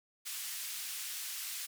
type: band-pass noise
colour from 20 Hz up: white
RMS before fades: -41 dBFS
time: 0.25-1.67 s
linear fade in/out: 20 ms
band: 1900 to 15000 Hz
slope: 12 dB/octave
effects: none